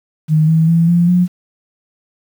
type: tone with pitch steps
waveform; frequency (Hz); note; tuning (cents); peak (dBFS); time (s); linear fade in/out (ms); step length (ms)
sine; 155.56 / 161.05 / 166.73 / 172.6 / 178.69; D#3 / E3 / E3 / F3 / F3; 0 / -40 / +20 / -20 / +40; -8; 0.28-1.28; 50; 200
effects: 7-bit